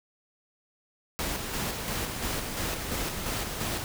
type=noise with tremolo; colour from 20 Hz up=pink; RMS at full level=-31 dBFS; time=1.19-3.84 s; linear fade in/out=0 ms; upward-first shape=square; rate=2.9 Hz; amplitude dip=35%; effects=none